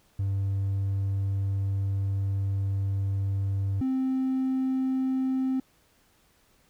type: tone pair in turn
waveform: triangle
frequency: 98.1 / 261.9 Hz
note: G2 / C4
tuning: +2 / +2 cents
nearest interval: octave + perfect fourth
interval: 1700 cents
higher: second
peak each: -22 / -21 dBFS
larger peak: second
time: 0.19-3.81 / 3.81-5.6 s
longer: first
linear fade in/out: 5 ms
effects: tanh soft clip ceiling -19 dBFS + pink hiss -64 dBFS RMS until 6.69 s